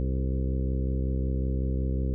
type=harmonic tone with a mistuned harmonic; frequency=65.41 Hz; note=C2; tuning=in tune; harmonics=1 / 2 / 3 / 4 / 5 / 6 / 7 / 8; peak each=-26 / -32 / -36 / -38 / -40 / -42 / -43 / -44 dBFS; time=0-2.14 s; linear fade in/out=0 ms; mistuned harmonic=7; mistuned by=-26 cents; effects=none

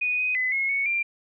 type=tone with pitch steps; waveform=sine; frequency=2478 / 2502 / 2018 / 2168 / 2218 / 2376 Hz; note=D#7 / D#7 / B6 / C#7 / C#7 / D7; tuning=-8 / +9 / +37 / -39 / 0 / +20 cents; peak=-22 dBFS; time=0.01-1.03 s; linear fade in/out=10 ms; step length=170 ms; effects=none

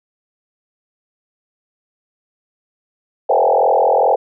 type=tone with frequency modulation; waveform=sine; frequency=659.3 Hz; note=E5; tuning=in tune; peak=-10 dBFS; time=3.29-4.16 s; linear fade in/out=10 ms; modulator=42.4 Hz; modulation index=4.6; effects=none

